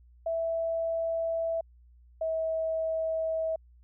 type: tone pair in turn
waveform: sine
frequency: 659.3 / 645 Hz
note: E5 / E5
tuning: 0 / -38 cents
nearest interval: unison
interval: 38 cents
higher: first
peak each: -27 dBFS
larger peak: neither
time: 0.26-1.61 / 2.21-3.56 s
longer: neither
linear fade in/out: 5 ms
effects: added 60 Hz sine -54 dBFS peak until 3.83 s